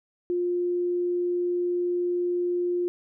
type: tone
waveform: sine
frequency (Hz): 353.2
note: F4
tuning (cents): +20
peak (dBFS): -23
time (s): 0.3-2.88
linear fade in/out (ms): 0
effects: none